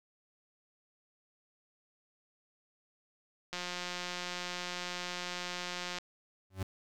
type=click train; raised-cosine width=0.2 ms; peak=-21 dBFS; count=438; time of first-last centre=3.53-5.985 s; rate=178 Hz
type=tone with exponential growth; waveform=40% pulse; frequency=94.7 Hz; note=F#2; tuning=41 cents sharp; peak=-30 dBFS; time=6.5-6.63 s; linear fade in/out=5 ms; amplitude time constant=27 ms
effects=none